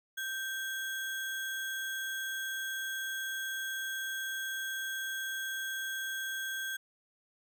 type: tone with sample-and-hold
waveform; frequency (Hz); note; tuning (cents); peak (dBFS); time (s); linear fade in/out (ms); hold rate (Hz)
sine; 1568; G6; 0; -34; 0.17-6.77; 10; 4900
effects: none